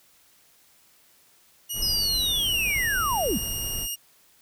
10% pulse tone with pitch glide, 2900 to 2844 Hz, F#7 to F7, -35 to +31 cents, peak -21 dBFS, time 1.69-3.96 s, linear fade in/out 20 ms, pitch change -34 cents, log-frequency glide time 2.36-2.51 s
brown noise, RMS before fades -35 dBFS, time 1.73-3.88 s, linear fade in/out 50 ms
sine linear sweep, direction down, 5200 to 163.3 Hz, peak -23 dBFS, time 1.82-3.38 s, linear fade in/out 5 ms
effects white hiss -59 dBFS RMS until 4.41 s

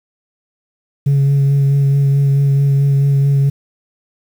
sine tone with vibrato, 139.4 Hz, C#3, 10 cents sharp, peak -7 dBFS, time 1.06-3.5 s, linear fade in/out 10 ms, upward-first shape sine, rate 4.6 Hz, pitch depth 17 cents each way, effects tanh soft clip ceiling -8 dBFS + 7-bit

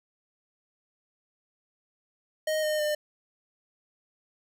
square tone with pitch steps, 622.3 / 612 / 601.8 Hz, D#5 / D#5 / D5, 0 / -29 / +42 cents, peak -26 dBFS, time 2.47-2.95 s, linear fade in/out 5 ms, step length 160 ms, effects none

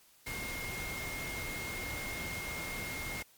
sine tone in noise, 2137 Hz, C7, 36 cents sharp, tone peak -40 dBFS, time 0.26-3.23 s, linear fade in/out 10 ms, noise pink, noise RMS -41 dBFS, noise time 0.26-3.23 s, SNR -2 dB, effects white hiss -63 dBFS RMS until 3.37 s + MP3 96 kbps

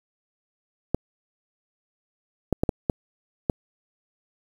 clicks, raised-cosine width 2 ms, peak -7 dBFS, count 6, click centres 0.946 / 2.527 / 2.635 / 2.692 / 2.898 / 3.498 s, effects 7-bit

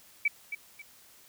sine tone with echo, 2300 Hz, D7, 37 cents flat, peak -22 dBFS, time 0.25-0.28 s, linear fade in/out 5 ms, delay 270 ms, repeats 2, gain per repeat -10 dB, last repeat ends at 0.82 s, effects white hiss -57 dBFS RMS until 1.28 s

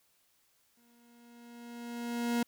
40% pulse tone with exponential growth, 237.1 Hz, A#3, 30 cents sharp, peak -26 dBFS, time 0.77-2.43 s, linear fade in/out 5 ms, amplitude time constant 360 ms, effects white hiss -71 dBFS RMS until 2.47 s

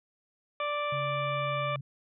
harmonic tone, 587.3 Hz, D5, in tune, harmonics 1 / 2 / 3 / 4 / 5 / 6, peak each -33 / -32 / -45 / -37 / -46 / -44 dBFS, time 0.6-1.76 s, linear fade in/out 2 ms
sine tone with pitch glide, 138.59 to 137.55 Hz, C#3 to C#3, 0 to -13 cents, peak -35 dBFS, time 0.92-1.81 s, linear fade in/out 5 ms, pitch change -13 cents, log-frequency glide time 1.4-1.58 s
effects none

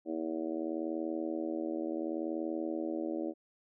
harmonic tone, 80.7 Hz, E2, 36 cents flat, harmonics 3 / 4 / 5 / 6 / 7 / 8 / 9, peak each -42 / -35 / -42 / -48 / -41 / -49 / -50 dBFS, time 0.05-3.34 s, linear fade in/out 50 ms, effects none

